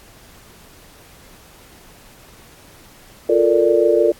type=chord; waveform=sine; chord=Bb major seventh; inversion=second; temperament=equal; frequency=349.2 / 440 / 466.2 / 587.3 Hz; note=F4 / A4 / Bb4 / D5; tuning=0 / 0 / 0 / 0 cents; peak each=-17 dBFS; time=3.29-4.12 s; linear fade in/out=5 ms; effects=pink hiss -46 dBFS RMS until 4.19 s + AAC 64 kbps